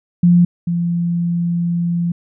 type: tone pair in turn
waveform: sine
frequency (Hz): 174.61 / 171.81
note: F3 / F3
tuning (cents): 0 / -28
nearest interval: unison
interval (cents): 28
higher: first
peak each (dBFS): -7 / -15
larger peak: first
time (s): 0.23-0.45 / 0.67-2.12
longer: second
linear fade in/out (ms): 5
effects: none